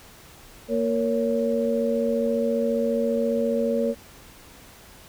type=tone cluster; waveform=sine; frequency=232.7 / 464.3 / 559 Hz; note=A#3 / A#4 / C#5; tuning=-3 / -7 / +14 cents; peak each=-25 dBFS; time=0.68-3.95 s; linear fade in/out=50 ms; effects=pink hiss -48 dBFS RMS until 5.08 s